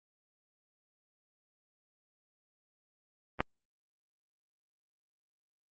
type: clicks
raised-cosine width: 0.5 ms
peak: -26 / -11 dBFS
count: 2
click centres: 3.392 / 3.405 s
effects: Opus 24 kbps